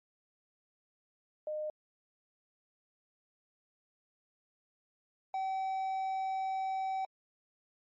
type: tone pair in turn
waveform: sine / triangle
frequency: 611 / 765.4 Hz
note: D#5 / G5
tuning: -32 / -42 cents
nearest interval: major third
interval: 390 cents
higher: second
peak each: -34 / -30 dBFS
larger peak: second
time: 1.47-1.7 / 5.34-7.05 s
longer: second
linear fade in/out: 2 ms
effects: MP3 32 kbps